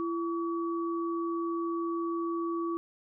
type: tone pair together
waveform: sine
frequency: 336.8 / 1136.8 Hz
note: E4 / C#6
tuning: +37 / +43 cents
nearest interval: octave + major sixth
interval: 2106 cents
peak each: -30 / -36 dBFS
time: 0-2.77 s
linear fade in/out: 0 ms
effects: none